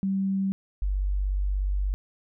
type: tone pair in turn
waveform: sine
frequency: 193.6 / 48.4 Hz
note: G3 / G1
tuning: -21 / -21 cents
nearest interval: 2 octaves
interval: 2400 cents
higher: first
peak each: -23 dBFS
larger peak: neither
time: 0.03-0.52 / 0.82-1.94 s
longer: second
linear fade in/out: 0 ms
effects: none